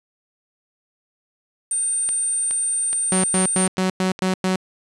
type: tone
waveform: sine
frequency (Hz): 8870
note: C#9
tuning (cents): 0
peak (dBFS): -19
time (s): 1.71-3.67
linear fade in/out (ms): 2
type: click train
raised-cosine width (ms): 0.2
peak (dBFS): -15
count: 6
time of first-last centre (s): 2.09-4.191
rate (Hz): 2.38
type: tone bursts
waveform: sawtooth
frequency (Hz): 186.7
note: F#3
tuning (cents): +16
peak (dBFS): -14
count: 7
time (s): 3.12-4.56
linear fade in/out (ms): 2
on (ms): 120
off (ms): 100
effects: resampled to 24000 Hz + 7-bit